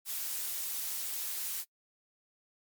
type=noise; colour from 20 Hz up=blue; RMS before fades=-36 dBFS; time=0.05-1.65 s; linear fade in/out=50 ms; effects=noise-tail reverb RT60 0.1 s tail -25 dB re dry + MP3 96 kbps